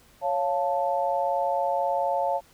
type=chord; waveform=sine; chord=Db augmented; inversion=none; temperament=equal; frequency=554.4 / 698.5 / 880 Hz; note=Db5 / F5 / A5; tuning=0 / 0 / 0 cents; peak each=-27 dBFS; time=0.21-2.41 s; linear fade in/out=50 ms; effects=pink hiss -57 dBFS RMS until 2.53 s